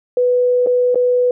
sine tone with dropouts, 494.7 Hz, B4, 3 cents sharp, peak -11 dBFS, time 0.17-1.31 s, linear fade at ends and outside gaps 2 ms, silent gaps 0.663-0.67 / 0.946-0.956 s, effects none

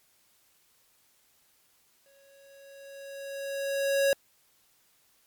square tone with exponential growth, 553 Hz, C#5, 4 cents flat, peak -21 dBFS, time 2.06-4.13 s, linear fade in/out 1 ms, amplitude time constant 450 ms, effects white hiss -66 dBFS RMS until 5.26 s + MP3 96 kbps

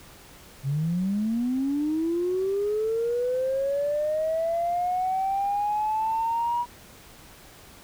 sine linear sweep, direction up, 131.3 to 967 Hz, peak -22 dBFS, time 0.63-6.66 s, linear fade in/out 50 ms, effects tanh soft clip ceiling -18 dBFS + pink hiss -49 dBFS RMS until 7.83 s

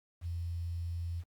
sine tone with quantisation, 85.4 Hz, F2, 38 cents flat, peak -34 dBFS, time 0.21-1.24 s, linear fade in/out 50 ms, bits 10, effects Opus 48 kbps

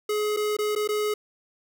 square tone with dropouts, 421.7 Hz, G#4, 26 cents sharp, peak -24 dBFS, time 0.09-1.14 s, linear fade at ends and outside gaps 5 ms, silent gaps 0.365-0.37 / 0.568-0.587 / 0.752-0.76 / 0.876-0.888 s, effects none

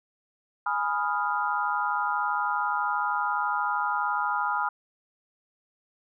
sine chord, F half-diminished seventh, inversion first, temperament equal, 830.6 / 987.8 / 1244.5 / 1396.9 Hz, Ab5 / Cb6 / Eb6 / F6, 0 / 0 / 0 / 0 cents, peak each -30 dBFS, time 0.66-4.69 s, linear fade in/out 5 ms, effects none

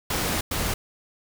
pink noise bursts at uneven times, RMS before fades -26 dBFS, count 2, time 0.1-0.41 / 0.51-0.74 s, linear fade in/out 5 ms, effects none

